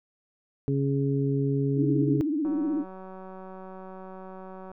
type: harmonic tone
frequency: 138.59 Hz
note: C#3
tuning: in tune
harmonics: 1 / 2 / 3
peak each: -25 / -28 / -30 dBFS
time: 0.68-2.21 s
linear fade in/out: 0 ms
type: tone with vibrato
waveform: sine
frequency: 302.2 Hz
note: D4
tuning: 50 cents sharp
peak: -24 dBFS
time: 1.76-2.85 s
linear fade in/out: 50 ms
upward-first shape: triangle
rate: 16 Hz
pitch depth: 160 cents each way
type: click train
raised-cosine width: 1 ms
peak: -30 dBFS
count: 427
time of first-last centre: 2.45-4.716 s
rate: 188 Hz
effects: none